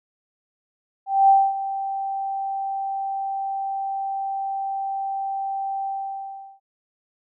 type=tone with ADSR envelope; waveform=sine; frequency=782 Hz; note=G5; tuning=4 cents flat; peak=-10 dBFS; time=1.06-6.6 s; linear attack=230 ms; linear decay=240 ms; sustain=-14 dB; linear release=740 ms; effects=none